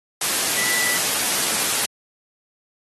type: tone in noise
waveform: sine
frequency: 1975.5 Hz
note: B6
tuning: in tune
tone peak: -24 dBFS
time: 0.57-0.97 s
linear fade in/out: 5 ms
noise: white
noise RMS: -21 dBFS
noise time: 0.21-1.86 s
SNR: -6 dB
effects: high-pass 150 Hz 12 dB/octave + AAC 32 kbps

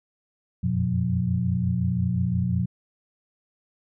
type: tone cluster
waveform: sine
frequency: 88.5 / 94.2 / 122 / 179.4 Hz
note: F2 / F#2 / B2 / F3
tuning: +23 / +32 / -21 / +47 cents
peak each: -30 / -30 / -25 / -25 dBFS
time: 0.63-2.66 s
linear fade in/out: 10 ms
effects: none

